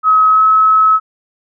sine tone with pitch glide, 1277 to 1289.6 Hz, D#6 to E6, +45 to -38 cents, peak -6 dBFS, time 0.03-1 s, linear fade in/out 50 ms, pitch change +17 cents, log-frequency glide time 0.3-0.42 s, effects none

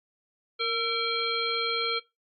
harmonic tone with a mistuned harmonic, 462.9 Hz, A#4, 12 cents flat, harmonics 1 / 3 / 5 / 7 / 9, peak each -32 / -32 / -32 / -32 / -32 dBFS, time 0.59-2 s, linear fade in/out 20 ms, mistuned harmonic 3, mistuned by -51 cents, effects noise-tail reverb RT60 0.2 s tail -19 dB re dry + Opus 48 kbps

